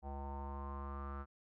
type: tone with low-pass filter sweep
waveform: square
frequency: 69.7 Hz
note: C#2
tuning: 10 cents sharp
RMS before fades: -44 dBFS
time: 0.02-1.26 s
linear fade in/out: 50 ms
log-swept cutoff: 800 to 1300 Hz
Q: 7.5
effects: none